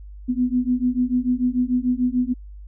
sine beating tone pair, 245.8 / 252.6 Hz, B3 / B3, -8 / +39 cents, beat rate 6.8 Hz, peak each -21 dBFS, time 0.28-2.34 s, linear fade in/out 20 ms, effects added 50 Hz sine -36 dBFS peak until 2.67 s

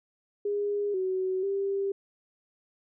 sine tone with pitch steps, 409.2 / 374.7 / 394.5 Hz, G#4 / F#4 / G4, -26 / +22 / +11 cents, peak -26 dBFS, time 0.45-1.92 s, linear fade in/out 5 ms, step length 490 ms, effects none

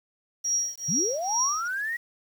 sine tone with tremolo, 5670 Hz, F8, 25 cents sharp, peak -21 dBFS, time 0.44-1.68 s, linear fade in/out 10 ms, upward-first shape triangle, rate 2.3 Hz, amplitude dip 100%
sine linear sweep, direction up, 126.9 to 1932 Hz, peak -27 dBFS, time 0.88-1.97 s, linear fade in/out 10 ms
effects 8-bit

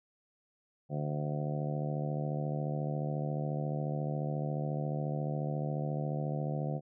harmonic tone, 74.2 Hz, D2, 18 cents sharp, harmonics 2 / 3 / 4 / 5 / 6 / 7 / 8 / 9 / 10, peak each -33 / -42 / -45 / -45 / -50 / -42 / -48 / -44 / -46 dBFS, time 0.89-6.81 s, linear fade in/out 50 ms, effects none

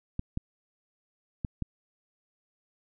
clicks, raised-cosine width 5 ms, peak -18 dBFS, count 4, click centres 0.194 / 0.374 / 1.448 / 1.623 s, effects none

